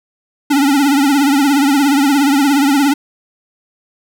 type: tone with vibrato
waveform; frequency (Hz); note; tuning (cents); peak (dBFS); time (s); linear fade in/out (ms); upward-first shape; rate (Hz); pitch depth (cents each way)
square; 280.9; C#4; +23; -10; 0.5-2.94; 10; triangle; 17; 110
effects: none